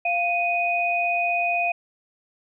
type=tone pair together; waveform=sine; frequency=697 / 2489 Hz; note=F5 / D#7; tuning=-4 / 0 cents; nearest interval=octave + minor seventh; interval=2204 cents; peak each=-23 dBFS; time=0.05-1.72 s; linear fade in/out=5 ms; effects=none